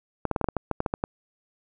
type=clicks; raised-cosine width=1 ms; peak=-11 dBFS; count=12; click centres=0.253 / 0.313 / 0.362 / 0.413 / 0.443 / 0.487 / 0.567 / 0.713 / 0.804 / 0.862 / 0.939 / 1.039 s; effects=none